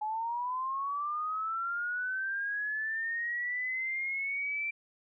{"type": "linear sweep", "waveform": "sine", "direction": "up", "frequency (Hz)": [844, 2349], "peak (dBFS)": -31, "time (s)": [0.01, 4.71], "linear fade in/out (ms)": 10, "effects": []}